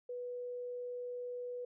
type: tone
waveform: sine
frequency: 491.3 Hz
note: B4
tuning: 9 cents flat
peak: -39 dBFS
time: 0.09-1.65 s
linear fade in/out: 5 ms
effects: none